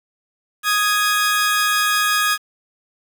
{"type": "tone pair together", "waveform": "sawtooth", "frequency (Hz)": [1244.5, 1661.2], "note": ["D#6", "G#6"], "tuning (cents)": [0, 0], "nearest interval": "perfect fourth", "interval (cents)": 500, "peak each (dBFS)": -15, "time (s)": [0.63, 2.38], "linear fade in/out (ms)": 50, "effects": ["7-bit"]}